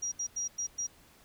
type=tone bursts at uneven times; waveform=sine; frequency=5730 Hz; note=F8; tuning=44 cents sharp; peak=-31 dBFS; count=5; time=0.02-0.12 / 0.19-0.27 / 0.36-0.48 / 0.58-0.67 / 0.78-0.87 s; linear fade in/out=10 ms; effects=pink hiss -60 dBFS RMS until 1.24 s